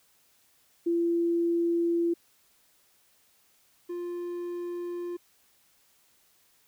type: tone pair in turn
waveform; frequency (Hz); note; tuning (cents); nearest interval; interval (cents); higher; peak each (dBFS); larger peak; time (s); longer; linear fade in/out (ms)
sine / triangle; 340 / 349.8; F4 / F4; -46 / +3; unison; 49; second; -23 / -30; first; 0.86-2.14 / 3.89-5.17; neither; 10
effects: white hiss -65 dBFS RMS until 6.67 s